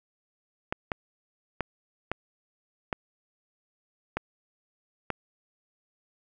clicks, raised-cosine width 0.5 ms, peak -13 dBFS, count 7, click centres 0.725 / 0.918 / 1.607 / 2.116 / 2.928 / 4.17 / 5.103 s, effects none

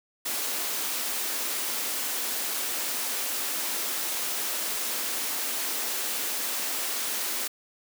white high-pass noise, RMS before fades -30 dBFS, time 0.25-7.48 s, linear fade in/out 10 ms, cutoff 220 Hz, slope 48 dB/octave, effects none

